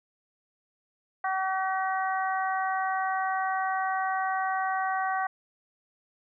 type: harmonic tone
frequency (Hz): 380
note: F#4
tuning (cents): +46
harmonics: 2 / 3 / 4 / 5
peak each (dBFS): -28 / -32 / -34 / -36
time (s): 1.24-5.27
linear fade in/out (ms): 5
effects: none